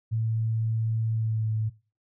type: tone with pitch glide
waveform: sine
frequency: 112 to 109.51 Hz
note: A2 to A2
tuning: +31 to -8 cents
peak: -24 dBFS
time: 0.11-1.7 s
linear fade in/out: 20 ms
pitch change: -39 cents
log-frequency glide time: 1.1-1.51 s
effects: noise-tail reverb RT60 0.3 s tail -18 dB re dry